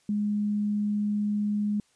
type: tone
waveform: sine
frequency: 207.7 Hz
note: G#3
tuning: in tune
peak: -24 dBFS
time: 0.09-1.8 s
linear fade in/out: 2 ms
effects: white hiss -66 dBFS RMS until 1.95 s + resampled to 22050 Hz